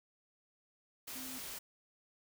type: tone in noise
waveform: sine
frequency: 258.8 Hz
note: C4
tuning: 19 cents flat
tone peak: -48 dBFS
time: 1.15-1.39 s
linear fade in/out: 10 ms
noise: white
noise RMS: -45 dBFS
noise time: 1.07-1.59 s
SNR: -6 dB
effects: none